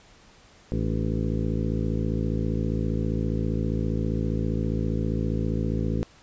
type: harmonic tone with a mistuned harmonic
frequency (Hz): 55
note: A1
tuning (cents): 0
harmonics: 1 / 2 / 3 / 4 / 5 / 6 / 7 / 8 / 9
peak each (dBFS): -29 / -29 / -30 / -31 / -34 / -39 / -36 / -39 / -39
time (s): 0.72-6.03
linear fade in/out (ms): 0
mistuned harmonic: 5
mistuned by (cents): +74
effects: pink hiss -54 dBFS RMS until 6.22 s + resampled to 16000 Hz